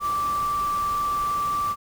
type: tone in noise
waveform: sine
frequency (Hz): 1168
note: D6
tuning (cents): -10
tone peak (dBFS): -22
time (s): 0-1.76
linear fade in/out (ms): 50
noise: pink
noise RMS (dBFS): -38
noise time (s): 0-1.76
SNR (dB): +13
effects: none